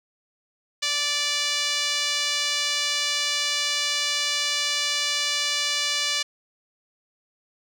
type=tone with band-pass filter; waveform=5% pulse; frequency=584 Hz; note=D5; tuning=10 cents flat; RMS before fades=-25 dBFS; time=0.82-6.23 s; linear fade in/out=10 ms; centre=3600 Hz; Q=0.78; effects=none